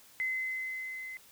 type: tone with level ramp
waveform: sine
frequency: 2048 Hz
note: C7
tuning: 38 cents flat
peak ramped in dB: -29 to -40 dBFS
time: 0.2-1.17 s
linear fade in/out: 0 ms
effects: white hiss -58 dBFS RMS until 1.31 s